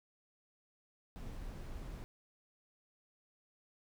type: noise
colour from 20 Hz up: brown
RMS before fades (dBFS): -45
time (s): 1.16-2.04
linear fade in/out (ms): 0
effects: none